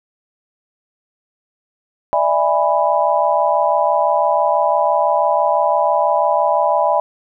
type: chord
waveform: sine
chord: E dominant seventh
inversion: third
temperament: just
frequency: 593.3 / 659.3 / 824.1 / 988.9 Hz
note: D5 / E5 / G#5 / B5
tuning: +18 / 0 / -14 / +2 cents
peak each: -18 dBFS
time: 2.13-7 s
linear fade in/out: 0 ms
effects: none